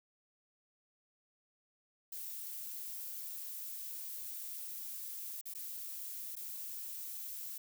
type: noise with dropouts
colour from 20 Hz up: violet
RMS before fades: -44 dBFS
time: 2.12-7.58 s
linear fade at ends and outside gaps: 5 ms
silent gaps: 5.413-5.455 / 5.539-5.549 / 6.355-6.365 s
effects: none